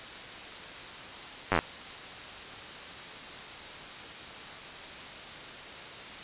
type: slowing click train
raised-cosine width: 0.5 ms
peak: -9 dBFS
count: 7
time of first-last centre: 1.52-1.59 s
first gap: 10 ms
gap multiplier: 1.06
effects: white hiss -42 dBFS RMS until 6.23 s + resampled to 8000 Hz